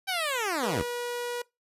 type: linear sweep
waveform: 10% pulse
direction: down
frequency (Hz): 784 to 56.4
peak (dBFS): -19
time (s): 0.07-0.83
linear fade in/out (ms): 20
type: tone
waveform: sawtooth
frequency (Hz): 483.4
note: B4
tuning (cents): -37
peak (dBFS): -27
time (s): 0.63-1.42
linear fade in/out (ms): 5
effects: noise-tail reverb RT60 0.2 s tail -22 dB re dry + resampled to 32000 Hz